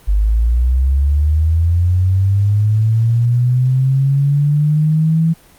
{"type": "linear sweep", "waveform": "sine", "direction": "up", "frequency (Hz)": [49, 164.81], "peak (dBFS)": -10, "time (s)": [0.07, 5.34], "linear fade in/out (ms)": 20, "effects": ["pink hiss -46 dBFS RMS until 5.58 s", "Opus 24 kbps"]}